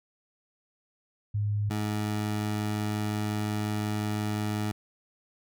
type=tone pair in turn; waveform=sine / 20% pulse; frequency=103.83 / 105.64 Hz; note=G#2 / G#2; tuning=0 / +30 cents; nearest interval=unison; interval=30 cents; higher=second; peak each=-25 / -23 dBFS; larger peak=second; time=1.34-1.7 / 1.7-4.72 s; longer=second; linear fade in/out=10 ms; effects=none